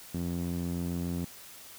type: tone with band-pass filter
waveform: sawtooth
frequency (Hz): 86.8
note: F2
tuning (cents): -10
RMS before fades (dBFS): -33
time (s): 0.14-1.25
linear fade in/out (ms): 5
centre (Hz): 210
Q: 1.8
effects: white hiss -49 dBFS RMS until 1.78 s